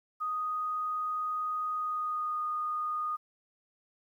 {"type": "tone with pitch glide", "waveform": "sine", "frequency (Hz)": [1244.5, 1230.2], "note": ["D#6", "D#6"], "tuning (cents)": [0, -20], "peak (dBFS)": -30, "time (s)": [0.2, 3.17], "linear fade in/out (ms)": 20, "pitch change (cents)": -20, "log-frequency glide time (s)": [1.74, 2.43], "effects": ["11-bit"]}